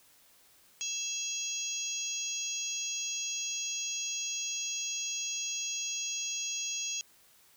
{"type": "harmonic tone with a mistuned harmonic", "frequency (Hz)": 820, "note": "G#5", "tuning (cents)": -22, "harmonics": [3, 4, 5, 6, 7, 8], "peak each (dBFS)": [-42, -40, -47, -45, -43, -35], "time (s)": [0.81, 7.01], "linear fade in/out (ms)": 0, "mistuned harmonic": 3, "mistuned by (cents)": 140, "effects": ["white hiss -62 dBFS RMS until 7.56 s"]}